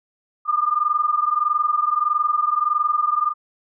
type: tone pair together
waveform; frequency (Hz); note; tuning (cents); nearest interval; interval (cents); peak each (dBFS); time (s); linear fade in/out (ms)
sine; 1197 / 1218.6; D6 / D#6; +33 / -36; unison; 31; -20; 0.45-3.34; 50
effects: none